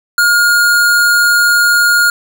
square tone, 1424 Hz, F6, 33 cents sharp, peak -8 dBFS, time 0.18-2.1 s, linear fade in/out 2 ms, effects none

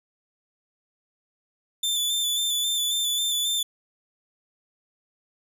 sawtooth tone with vibrato, 3520 Hz, A7, in tune, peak -20 dBFS, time 1.83-3.63 s, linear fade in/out 5 ms, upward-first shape square, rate 3.7 Hz, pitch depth 26 cents each way, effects none

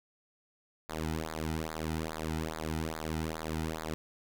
sawtooth tone with flanger, 79.3 Hz, D#2, 33 cents sharp, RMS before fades -36 dBFS, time 0.89-3.94 s, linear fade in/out 0 ms, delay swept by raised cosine 0.34 to 1.84 ms, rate 2.4 Hz, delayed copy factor -1, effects none

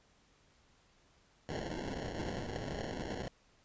violet noise with sample-and-hold, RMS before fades -40 dBFS, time 1.49-3.28 s, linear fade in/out 0 ms, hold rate 1225 Hz, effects pink hiss -68 dBFS RMS until 3.64 s + resampled to 16000 Hz

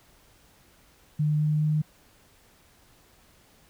sine tone with pitch steps, 150.9 / 151.95 / 153.01 Hz, D3 / D#3 / D#3, +47 / -41 / -29 cents, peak -21 dBFS, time 1.19-1.82 s, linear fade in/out 10 ms, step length 210 ms, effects pink hiss -59 dBFS RMS until 3.69 s

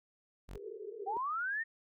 sawtooth tone, 46.33 Hz, F#1, 3 cents sharp, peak -40 dBFS, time 0.48-0.58 s, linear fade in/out 20 ms
pink band-pass noise, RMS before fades -45 dBFS, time 0.55-1.17 s, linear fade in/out 0 ms, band 390 to 450 Hz, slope 96 dB/octave
sine linear sweep, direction up, 740 to 1865 Hz, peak -33 dBFS, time 1.06-1.64 s, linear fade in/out 20 ms
effects none

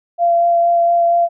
sine tone with vibrato, 686 Hz, F5, 31 cents flat, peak -10 dBFS, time 0.18-1.29 s, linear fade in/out 50 ms, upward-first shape sine, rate 4.3 Hz, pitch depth 10 cents each way, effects none

